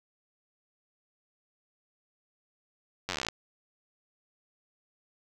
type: slowing click train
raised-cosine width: 0.2 ms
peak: -14 dBFS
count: 15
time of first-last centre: 3.09-3.286 s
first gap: 10 ms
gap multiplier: 1.05
effects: none